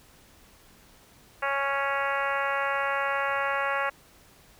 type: harmonic tone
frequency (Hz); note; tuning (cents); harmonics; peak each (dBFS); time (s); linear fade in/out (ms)
277.2; C#4; 0; 2 / 3 / 4 / 5 / 6 / 7 / 8 / 9 / 10; -32 / -33 / -31 / -32 / -33 / -35 / -38 / -41 / -41; 1.42-3.9; 10
effects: pink hiss -56 dBFS RMS until 4.59 s